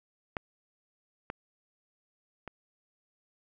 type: clicks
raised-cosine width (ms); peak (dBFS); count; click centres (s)
0.5; -17 / -20 / -25; 3; 0.368 / 1.301 / 2.477
effects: none